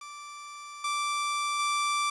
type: tone with level steps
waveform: sawtooth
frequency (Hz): 1171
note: D6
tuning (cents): -5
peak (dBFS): -37 / -24 / -22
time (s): 0.01-2.1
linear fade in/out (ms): 5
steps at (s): 0.84 / 1.59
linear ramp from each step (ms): 5
effects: resampled to 24000 Hz + 9-bit

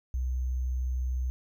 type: tone with sample-and-hold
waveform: sine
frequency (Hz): 63.3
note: B1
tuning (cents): +43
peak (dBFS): -27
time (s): 0.14-1.3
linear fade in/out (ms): 0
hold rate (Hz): 6300
effects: none

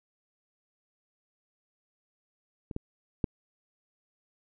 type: clicks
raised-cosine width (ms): 3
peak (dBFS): -25 / -20 / -13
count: 3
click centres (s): 2.712 / 2.764 / 3.242
effects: none

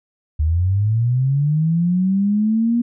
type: linear sweep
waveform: sine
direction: up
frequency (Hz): 73.6 to 240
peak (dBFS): -14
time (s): 0.39-2.82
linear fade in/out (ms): 10
effects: none

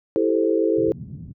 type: chord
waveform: sine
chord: A minor seventh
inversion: second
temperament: equal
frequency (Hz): 329.6 / 392 / 440 / 523.3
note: E4 / G4 / A4 / C5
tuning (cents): 0 / 0 / 0 / 0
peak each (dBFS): -21 / -24 / -21 / -25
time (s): 0.16-0.92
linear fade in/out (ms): 0
type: low-pass noise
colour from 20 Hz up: white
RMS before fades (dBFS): -33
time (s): 0.76-1.33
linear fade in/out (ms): 20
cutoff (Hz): 170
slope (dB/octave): 24
effects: high-pass 100 Hz 12 dB/octave

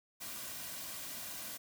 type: noise with comb filter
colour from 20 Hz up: white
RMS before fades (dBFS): -44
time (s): 0.2-1.58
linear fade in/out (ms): 20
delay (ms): 2.3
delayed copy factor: -0.5
effects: none

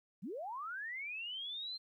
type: linear sweep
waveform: sine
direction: up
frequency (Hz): 147.2 to 4186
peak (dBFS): -40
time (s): 0.22-1.78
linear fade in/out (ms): 20
effects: 13-bit

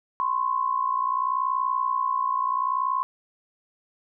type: tone pair together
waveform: sine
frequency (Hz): 1021.3 / 1082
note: C6 / C#6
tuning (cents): -42 / -42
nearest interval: minor second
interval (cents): 100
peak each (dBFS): -25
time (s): 0.2-3.03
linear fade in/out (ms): 0
effects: none

